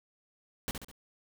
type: noise with echo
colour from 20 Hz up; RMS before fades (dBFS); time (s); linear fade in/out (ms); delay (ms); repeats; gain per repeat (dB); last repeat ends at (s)
pink; -34; 0.68-0.71; 0; 68; 3; -6; 0.914
effects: none

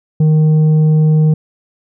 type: tone with tanh clipping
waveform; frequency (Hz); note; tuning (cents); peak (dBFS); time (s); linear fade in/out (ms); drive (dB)
sine; 155.2; D#3; -4; -8; 0.2-1.34; 5; 5
effects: none

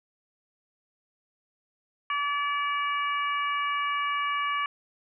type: harmonic tone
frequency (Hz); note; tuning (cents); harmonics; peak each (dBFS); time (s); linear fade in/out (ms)
575; D5; -37; 2 / 3 / 4 / 5; -27 / -35 / -33 / -37; 2.1-4.66; 2
effects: none

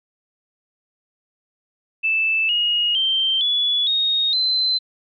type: tone with pitch steps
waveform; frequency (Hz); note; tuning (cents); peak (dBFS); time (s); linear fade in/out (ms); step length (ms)
sine; 2637 / 2876 / 3136 / 3420 / 3729 / 4067; E7 / F#7 / G7 / A7 / A#7 / C8; 0 / -50 / 0 / -50 / 0 / -50; -16; 2.03-4.79; 20; 460
effects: MP3 64 kbps

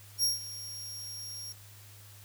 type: tone with ADSR envelope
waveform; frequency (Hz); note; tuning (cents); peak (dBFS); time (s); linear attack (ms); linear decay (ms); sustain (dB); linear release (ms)
sawtooth; 5588; F8; 0; -21; 0.18-1.53; 54; 150; -16; 14
effects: added 102 Hz sine -52 dBFS peak until 2.24 s + white hiss -55 dBFS RMS until 2.24 s

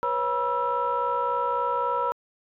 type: tone cluster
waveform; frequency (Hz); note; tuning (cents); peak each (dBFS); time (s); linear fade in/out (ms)
sine; 485.4 / 549 / 968 / 1328; B4 / C#5 / B5 / E6; -30 / -17 / -35 / +12; -30 / -31 / -25 / -28; 0.03-2.12; 0
effects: tanh soft clip ceiling -15 dBFS

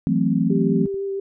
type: chord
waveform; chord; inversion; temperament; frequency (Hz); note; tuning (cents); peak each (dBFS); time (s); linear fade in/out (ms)
sine; F# half-diminished seventh; third; equal; 164.81 / 185 / 220 / 261.6; E3 / F#3 / A3 / C4; 0 / 0 / 0 / 0; -22; 0.07-0.86; 0
type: tone with vibrato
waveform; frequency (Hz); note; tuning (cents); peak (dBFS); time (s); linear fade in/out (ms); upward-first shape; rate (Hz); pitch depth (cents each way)
sine; 393; G4; +4; -23; 0.5-1.2; 5; sine; 6; 13
type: clicks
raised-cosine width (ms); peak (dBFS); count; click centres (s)
3; -30; 2; 0.871 / 0.943
effects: none

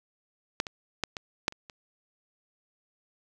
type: clicks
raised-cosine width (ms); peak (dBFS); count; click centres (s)
0.2; -9 / -20 / -10 / -18 / -7 / -28 / -27; 7; 0.601 / 0.668 / 1.037 / 1.168 / 1.481 / 1.524 / 1.698
effects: none

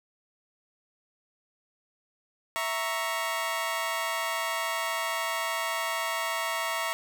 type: chord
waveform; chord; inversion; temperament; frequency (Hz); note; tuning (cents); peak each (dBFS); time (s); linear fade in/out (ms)
20% pulse; A# diminished; second; equal; 659.3 / 932.3 / 1108.7; E5 / A#5 / C#6; 0 / 0 / 0; -28; 2.56-6.93; 0
effects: none

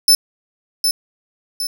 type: tone with echo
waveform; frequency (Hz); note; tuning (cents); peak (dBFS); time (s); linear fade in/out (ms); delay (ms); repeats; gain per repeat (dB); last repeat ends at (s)
sawtooth; 5274; E8; 0; -5; 0.08-0.15; 2; 760; 2; -6; 1.67
effects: none

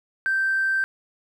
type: tone with tanh clipping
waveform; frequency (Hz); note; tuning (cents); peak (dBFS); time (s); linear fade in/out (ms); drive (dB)
triangle; 1562; G6; -7; -19; 0.26-0.84; 0; 1
effects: none

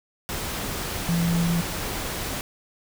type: tone in noise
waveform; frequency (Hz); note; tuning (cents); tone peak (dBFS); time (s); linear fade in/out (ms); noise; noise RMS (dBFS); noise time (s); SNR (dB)
sine; 170; F3; -46; -20; 1.09-1.61; 0; pink; -30; 0.29-2.41; +7
effects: none

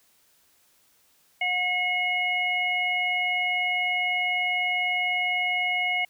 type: harmonic tone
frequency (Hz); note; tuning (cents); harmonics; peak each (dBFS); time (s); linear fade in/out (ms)
724; F#5; -38; 1 / 3 / 4; -30 / -24 / -32; 1.41-6.05; 5
effects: white hiss -63 dBFS RMS until 6.09 s

